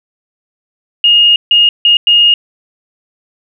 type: tone bursts at uneven times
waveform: sine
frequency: 2852 Hz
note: F7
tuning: 36 cents sharp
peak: -4 dBFS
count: 4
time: 1.04-1.36 / 1.51-1.69 / 1.85-1.97 / 2.07-2.34 s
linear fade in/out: 2 ms
effects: none